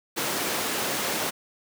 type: high-pass noise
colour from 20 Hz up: pink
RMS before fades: -28 dBFS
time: 0.16-1.31 s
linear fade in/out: 20 ms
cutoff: 270 Hz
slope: 12 dB/octave
effects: none